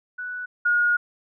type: tone pair in turn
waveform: sine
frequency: 1480 / 1437 Hz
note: F#6 / F6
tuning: 0 / +49 cents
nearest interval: minor second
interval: 51 cents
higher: first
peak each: -29 / -17 dBFS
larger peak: second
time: 0.18-0.46 / 0.65-0.97 s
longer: second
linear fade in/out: 10 ms
effects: none